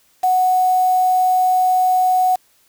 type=tone with quantisation; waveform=sine; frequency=739 Hz; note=F#5; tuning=2 cents flat; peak=-12 dBFS; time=0.23-2.36 s; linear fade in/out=10 ms; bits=5; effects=white hiss -57 dBFS RMS until 2.68 s